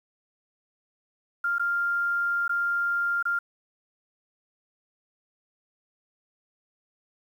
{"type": "tone with dropouts", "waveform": "sine", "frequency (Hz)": 1396.9, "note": "F6", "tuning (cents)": 0, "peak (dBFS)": -23, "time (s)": [1.44, 3.39], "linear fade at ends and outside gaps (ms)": 5, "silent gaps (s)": [[1.584, 1.595], [2.48, 2.493], [3.227, 3.253]], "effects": ["9-bit"]}